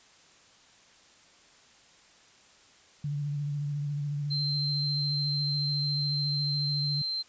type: tone with vibrato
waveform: sine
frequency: 145.1 Hz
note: D3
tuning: 21 cents flat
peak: -29 dBFS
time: 3.04-7.02 s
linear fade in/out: 5 ms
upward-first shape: triangle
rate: 14 Hz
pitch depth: 39 cents each way
type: tone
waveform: sine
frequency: 4126 Hz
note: C8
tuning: 25 cents flat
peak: -29 dBFS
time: 4.3-7.23 s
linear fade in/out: 20 ms
effects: white hiss -58 dBFS RMS until 7.28 s + resampled to 16000 Hz